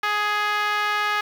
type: tone with band-pass filter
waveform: 5% pulse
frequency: 417.4 Hz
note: G#4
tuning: 9 cents sharp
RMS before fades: -23 dBFS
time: 0.03-1.21 s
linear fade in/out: 5 ms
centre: 1300 Hz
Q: 1.6
effects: 7-bit